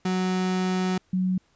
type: tone pair in turn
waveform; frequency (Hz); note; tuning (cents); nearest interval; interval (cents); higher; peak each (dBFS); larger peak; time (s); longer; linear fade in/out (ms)
35% pulse / sine; 185 / 185; F#3 / F#3; 0 / 0; unison; 0; neither; -21 / -21; neither; 0.05-0.98 / 1.13-1.38; first; 5
effects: pink hiss -65 dBFS RMS until 1.55 s + resampled to 16000 Hz